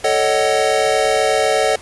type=chord; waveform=square; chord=D# half-diminished seventh; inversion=second; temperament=equal with one note detuned; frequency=440 / 554.4 / 622.3 / 749.5 Hz; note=A4 / C#5 / D#5 / F#5; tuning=0 / 0 / 0 / +22 cents; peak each=-20 dBFS; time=0.04-1.76 s; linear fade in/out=5 ms; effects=pink hiss -39 dBFS RMS until 1.81 s + resampled to 24000 Hz